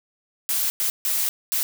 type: noise bursts at uneven times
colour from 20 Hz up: blue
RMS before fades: -23 dBFS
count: 4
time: 0.49-0.7 / 0.8-0.9 / 1.05-1.29 / 1.52-1.63 s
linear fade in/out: 0 ms
effects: none